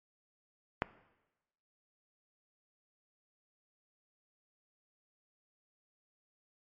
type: click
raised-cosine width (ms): 0.5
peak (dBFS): -13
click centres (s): 0.821
effects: noise-tail reverb RT60 1.0 s tail -18 dB re dry + MP3 48 kbps